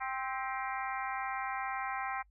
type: harmonic tone with a mistuned harmonic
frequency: 262.4 Hz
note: C4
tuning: 5 cents sharp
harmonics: 3 / 4 / 5 / 6 / 7 / 8 / 9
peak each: -38 / -40 / -42 / -44 / -45 / -46 / -47 dBFS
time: 0-2.23 s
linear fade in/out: 20 ms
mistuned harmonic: 7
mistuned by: +62 cents
effects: noise-tail reverb RT60 0.1 s tail -26 dB re dry + added 50 Hz sine -62 dBFS peak until 2.3 s